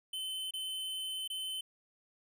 square tone with dropouts, 3058 Hz, G7, 44 cents flat, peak -37 dBFS, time 0.13-1.61 s, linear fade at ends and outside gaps 5 ms, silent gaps 0.509-0.536 / 1.277-1.3 s, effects none

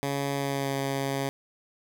10% pulse tone with pitch glide, 140 to 137.2 Hz, C#3 to C#3, +18 to -17 cents, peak -19 dBFS, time 0.03-1.29 s, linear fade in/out 0 ms, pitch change -35 cents, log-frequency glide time 0.35-0.74 s, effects none

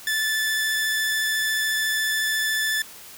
sawtooth tone with vibrato, 1749 Hz, A6, 11 cents flat, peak -18 dBFS, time 0.07-2.82 s, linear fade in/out 2 ms, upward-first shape triangle, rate 14 Hz, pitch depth 12 cents each way, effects white hiss -43 dBFS RMS until 3.17 s

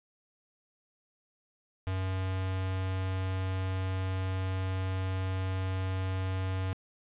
square tone with notch filter, 94.2 Hz, F#2, 32 cents sharp, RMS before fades -32 dBFS, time 1.87-6.73 s, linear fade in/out 0 ms, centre 340 Hz, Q 2, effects resampled to 8000 Hz + 10-bit

